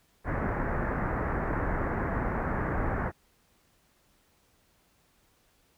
pink low-pass noise, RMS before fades -30 dBFS, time 0.24-3.12 s, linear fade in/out 50 ms, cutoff 1900 Hz, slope 48 dB/octave, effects pink hiss -67 dBFS RMS until 5.77 s

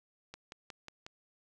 click train, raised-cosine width 0.2 ms, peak -28 dBFS, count 5, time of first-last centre 0.34-1.065 s, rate 5.52 Hz, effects none

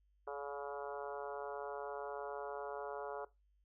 harmonic tone with a mistuned harmonic, 141.6 Hz, C#3, 37 cents sharp, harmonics 3 / 4 / 5 / 6 / 7 / 8 / 9 / 10, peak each -45 / -47 / -49 / -51 / -52 / -53 / -54 / -55 dBFS, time 0.27-3.25 s, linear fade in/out 5 ms, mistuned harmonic 4, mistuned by +16 cents, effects noise-tail reverb RT60 0.2 s tail -18 dB re dry + added 50 Hz sine -70 dBFS peak until 3.64 s

